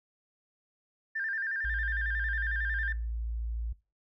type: tone with vibrato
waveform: sine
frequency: 1687 Hz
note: G#6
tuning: 27 cents sharp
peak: -30 dBFS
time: 1.15-2.93 s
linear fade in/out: 10 ms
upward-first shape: square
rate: 11 Hz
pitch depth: 93 cents each way
type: tone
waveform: sine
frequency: 56.8 Hz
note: A#1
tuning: 44 cents flat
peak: -31 dBFS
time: 1.64-3.73 s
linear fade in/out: 10 ms
effects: noise-tail reverb RT60 0.3 s tail -20 dB re dry + tanh soft clip ceiling -21 dBFS